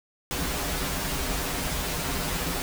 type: noise with comb filter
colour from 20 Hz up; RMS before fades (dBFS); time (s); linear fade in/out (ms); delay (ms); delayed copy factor
pink; -29; 0.31-2.62; 0; 9.1; -0.95
effects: none